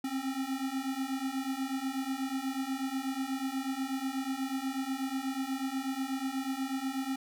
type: beating tone pair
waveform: square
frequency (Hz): 261.6 / 269.8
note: C4 / C#4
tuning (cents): 0 / -47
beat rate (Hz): 8.2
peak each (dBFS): -37 / -35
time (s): 0.04-7.16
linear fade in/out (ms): 5
effects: none